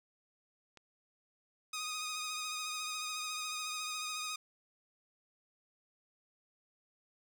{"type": "click", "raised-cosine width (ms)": 0.2, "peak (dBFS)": -37, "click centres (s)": 0.773}
{"type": "tone with vibrato", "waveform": "10% pulse", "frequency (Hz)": 1244.5, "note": "D#6", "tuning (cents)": 0, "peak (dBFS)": -29, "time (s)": [1.73, 4.36], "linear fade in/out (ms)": 5, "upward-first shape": "triangle", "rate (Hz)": 14, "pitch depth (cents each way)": 33}
{"effects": []}